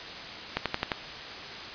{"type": "click train", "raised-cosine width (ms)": 0.3, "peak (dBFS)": -10, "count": 5, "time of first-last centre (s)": [0.57, 0.918], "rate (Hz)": 11.5, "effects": ["white hiss -39 dBFS RMS until 1.74 s", "resampled to 11025 Hz"]}